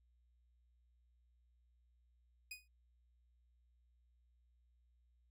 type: tone with exponential decay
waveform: sawtooth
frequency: 2489 Hz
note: D#7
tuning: in tune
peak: -40 dBFS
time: 2.51-2.68 s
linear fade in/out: 5 ms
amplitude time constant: 35 ms
effects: added 60 Hz sine -70 dBFS peak until 5.3 s